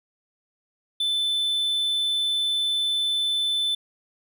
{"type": "tone", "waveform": "triangle", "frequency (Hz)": 3520, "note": "A7", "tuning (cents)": 0, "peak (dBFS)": -20, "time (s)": [1, 3.75], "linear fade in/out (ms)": 5, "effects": []}